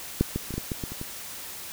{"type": "clicks", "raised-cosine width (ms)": 3, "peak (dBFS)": [-7, -14, -22, -19, -16, -16, -18, -24, -21], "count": 9, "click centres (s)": [0.21, 0.36, 0.507, 0.54, 0.58, 0.718, 0.838, 0.92, 1.014], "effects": ["white hiss -39 dBFS RMS until 1.72 s"]}